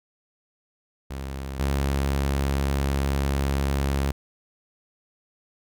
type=tone pair in turn; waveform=sawtooth; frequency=67.7 / 69 Hz; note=C#2 / C#2; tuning=-40 / -7 cents; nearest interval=unison; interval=33 cents; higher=second; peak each=-27 / -18 dBFS; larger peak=second; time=1.1-1.59 / 1.59-4.12 s; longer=second; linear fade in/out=10 ms; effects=none